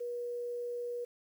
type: tone with quantisation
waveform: sine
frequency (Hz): 481.9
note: B4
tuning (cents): -43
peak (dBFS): -35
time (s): 0-1.05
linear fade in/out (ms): 10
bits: 10
effects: none